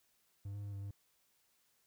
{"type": "tone with pitch steps", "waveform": "triangle", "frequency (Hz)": [99.8, 102, 101.4, 99.1, 100.2], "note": ["G2", "G#2", "G#2", "G2", "G2"], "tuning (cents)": [32, -31, -41, 19, 38], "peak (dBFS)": -39, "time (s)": [0.45, 0.91], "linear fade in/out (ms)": 5, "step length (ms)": 92, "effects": ["white hiss -75 dBFS RMS until 1.86 s"]}